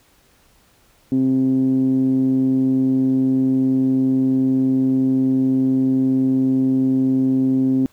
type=tone with low-pass filter; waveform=10% pulse; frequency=131.6 Hz; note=C3; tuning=10 cents sharp; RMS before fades=-17 dBFS; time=1.12-7.86 s; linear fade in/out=0 ms; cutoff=270 Hz; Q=5.5; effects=pink hiss -56 dBFS RMS until 7.92 s